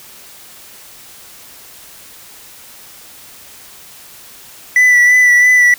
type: tone with vibrato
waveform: triangle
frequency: 1975.5 Hz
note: B6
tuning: in tune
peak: -4 dBFS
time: 4.76-5.74 s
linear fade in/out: 2 ms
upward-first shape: sine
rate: 3 Hz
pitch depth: 23 cents each way
effects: white hiss -38 dBFS RMS until 5.78 s